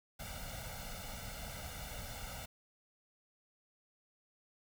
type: noise with comb filter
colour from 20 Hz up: pink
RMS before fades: -45 dBFS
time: 0.19-2.46 s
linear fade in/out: 10 ms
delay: 1.4 ms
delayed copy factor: +0.95
effects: none